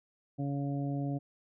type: harmonic tone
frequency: 140.7 Hz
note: C#3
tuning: 26 cents sharp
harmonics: 1 / 2 / 3 / 4 / 5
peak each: -33 / -35 / -49 / -45 / -45 dBFS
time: 0.38-1.19 s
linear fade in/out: 20 ms
effects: none